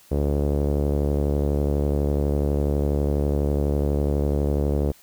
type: tone with low-pass filter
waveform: sawtooth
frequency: 72.1 Hz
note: D2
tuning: 31 cents flat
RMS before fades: -22 dBFS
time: 0.11-4.92 s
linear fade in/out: 10 ms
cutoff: 490 Hz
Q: 2.4
effects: white hiss -53 dBFS RMS until 5.02 s